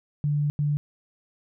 sine tone bursts at uneven times, 146.83 Hz, D3, in tune, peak -21 dBFS, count 2, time 0.24-0.5 / 0.59-0.77 s, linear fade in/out 0 ms, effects none

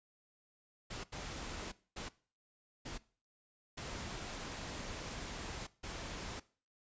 pink noise bursts at uneven times, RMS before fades -44 dBFS, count 6, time 0.9-1.04 / 1.12-1.72 / 1.96-2.09 / 2.85-2.98 / 3.77-5.67 / 5.83-6.4 s, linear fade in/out 10 ms, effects noise-tail reverb RT60 0.4 s tail -19 dB re dry + resampled to 16000 Hz

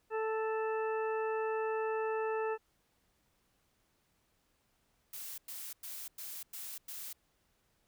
harmonic tone, 440 Hz, A4, in tune, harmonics 1 / 2 / 3 / 4 / 6, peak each -33 / -39 / -43 / -45 / -49 dBFS, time 0.1-2.58 s, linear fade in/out 50 ms
blue noise bursts, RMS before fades -44 dBFS, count 6, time 5.13-7.13 s, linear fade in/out 5 ms, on 250 ms, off 100 ms
effects pink hiss -75 dBFS RMS until 7.87 s

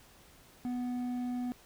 triangle tone with hard clipping, 246.9 Hz, B3, in tune, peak -34 dBFS, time 0.65-1.52 s, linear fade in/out 0 ms, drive 9 dB, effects pink hiss -59 dBFS RMS until 1.65 s

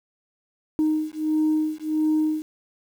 sine beating tone pair, 309.1 / 310.6 Hz, D#4 / D#4, -11 / -3 cents, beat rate 1.5 Hz, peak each -22 dBFS, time 0.79-2.42 s, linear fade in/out 0 ms, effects tanh soft clip ceiling -15 dBFS + 8-bit

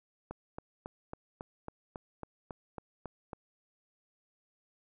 click train, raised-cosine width 1 ms, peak -26 dBFS, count 12, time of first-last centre 0.31-3.332 s, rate 3.64 Hz, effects none

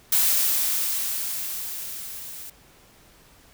blue noise with level ramp, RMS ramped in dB -19 to -39 dBFS, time 0.12-2.5 s, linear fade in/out 5 ms, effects pink hiss -54 dBFS RMS until 3.53 s

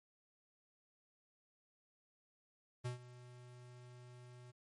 square tone with ADSR envelope, 123.47 Hz, B2, in tune, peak -38 dBFS, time 2.84-4.52 s, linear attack 18 ms, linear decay 120 ms, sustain -17 dB, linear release 20 ms, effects MP3 48 kbps

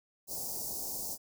white band-stop noise, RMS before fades -38 dBFS, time 0.27-1.18 s, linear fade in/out 50 ms, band 910 to 4800 Hz, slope 48 dB/octave, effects none

